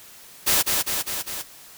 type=noise with echo; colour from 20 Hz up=white; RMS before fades=-19 dBFS; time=0.46-0.63 s; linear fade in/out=20 ms; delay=200 ms; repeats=4; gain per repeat=-3 dB; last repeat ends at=1.43 s; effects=white hiss -46 dBFS RMS until 1.77 s